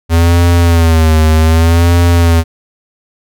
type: tone with vibrato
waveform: square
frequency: 82.41 Hz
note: E2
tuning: in tune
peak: -6 dBFS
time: 0.09-2.44 s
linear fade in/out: 50 ms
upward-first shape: sine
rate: 0.65 Hz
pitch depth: 81 cents each way
effects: none